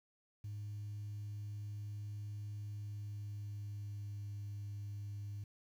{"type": "tone with pitch glide", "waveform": "sine", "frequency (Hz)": [103.83, 102.22], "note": ["G#2", "G#2"], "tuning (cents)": [0, -27], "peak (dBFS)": -40, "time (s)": [0.44, 5.44], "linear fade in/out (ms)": 5, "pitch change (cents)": -27, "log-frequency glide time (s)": [2.66, 4.32], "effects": ["tanh soft clip ceiling -39 dBFS", "11-bit"]}